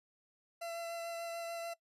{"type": "tone with vibrato", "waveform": "40% pulse", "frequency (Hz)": 675, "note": "E5", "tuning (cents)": 41, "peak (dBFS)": -39, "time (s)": [0.61, 1.74], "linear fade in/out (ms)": 10, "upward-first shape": "sine", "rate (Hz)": 6.8, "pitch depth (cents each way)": 11, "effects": ["noise-tail reverb RT60 0.1 s tail -19 dB re dry", "resampled to 32000 Hz"]}